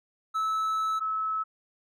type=tone pair in turn; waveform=triangle / sine; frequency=1304 / 1298.1 Hz; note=E6 / E6; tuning=-19 / -27 cents; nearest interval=unison; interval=8 cents; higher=first; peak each=-23 / -26 dBFS; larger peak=first; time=0.34-1 / 1-1.44 s; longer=first; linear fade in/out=20 ms; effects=MP3 96 kbps